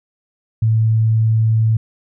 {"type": "tone", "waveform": "sine", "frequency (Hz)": 111.2, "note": "A2", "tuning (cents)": 19, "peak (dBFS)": -11, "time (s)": [0.62, 1.77], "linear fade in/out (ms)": 5, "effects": []}